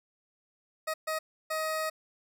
20% pulse tone bursts at uneven times, 630 Hz, D#5, 21 cents sharp, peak -25 dBFS, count 3, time 0.87-0.94 / 1.07-1.19 / 1.5-1.9 s, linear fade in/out 10 ms, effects none

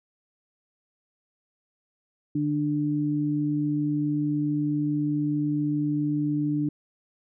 sine tone pair together, 148.72 / 295.9 Hz, D3 / D4, +22 / +13 cents, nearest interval octave, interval 1191 cents, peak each -28 / -24 dBFS, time 2.35-6.69 s, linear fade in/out 5 ms, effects none

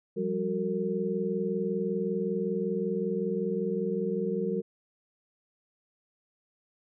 sine tone cluster, 176.5 / 196.4 / 370.8 / 456.1 Hz, F3 / G3 / F#4 / A#4, +19 / +4 / +4 / -38 cents, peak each -36 / -32 / -33 / -31 dBFS, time 0.16-4.62 s, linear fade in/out 20 ms, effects none

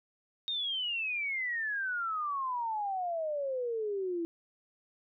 sine exponential sweep, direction down, 3729 to 329.6 Hz, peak -31 dBFS, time 0.48-4.25 s, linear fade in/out 0 ms, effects none

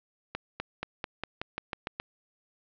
accelerating click train, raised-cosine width 0.3 ms, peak -16 dBFS, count 10, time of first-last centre 0.35-1.999 s, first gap 250 ms, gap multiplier 0.92, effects low-pass 4000 Hz 12 dB/octave

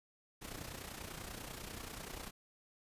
pink noise with amplitude modulation, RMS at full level -44 dBFS, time 0.41-2.31 s, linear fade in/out 20 ms, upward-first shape sine, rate 30.2 Hz, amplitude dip 65%, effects resampled to 32000 Hz

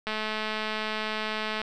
click train, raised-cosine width 0.3 ms, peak -15 dBFS, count 335, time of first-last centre 0.07-1.616 s, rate 216 Hz, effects none

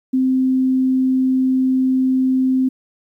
sine tone, 260 Hz, C4, 11 cents flat, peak -13 dBFS, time 0.13-2.69 s, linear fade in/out 10 ms, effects 9-bit

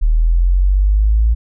sine linear sweep, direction up, 37.74 to 56.5 Hz, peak -9 dBFS, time 0.01-1.35 s, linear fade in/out 20 ms, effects none

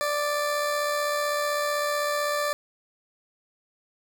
20% pulse tone with amplitude modulation, 587.3 Hz, D5, in tune, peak -18 dBFS, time 0.01-2.53 s, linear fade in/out 0 ms, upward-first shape sine, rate 75.8 Hz, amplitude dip 30%, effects none

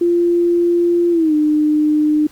sine tone with pitch glide, 345.8 to 302.8 Hz, F4 to D#4, -17 to -47 cents, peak -11 dBFS, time 0.01-2.27 s, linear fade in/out 5 ms, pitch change -230 cents, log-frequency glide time 1.11-1.34 s, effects pink hiss -47 dBFS RMS until 2.31 s

